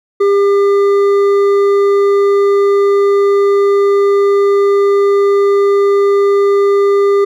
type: tone with hard clipping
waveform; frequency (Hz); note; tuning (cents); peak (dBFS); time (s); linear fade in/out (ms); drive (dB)
sine; 400.5; G4; +37; -9; 0.2-7.25; 10; 7
effects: none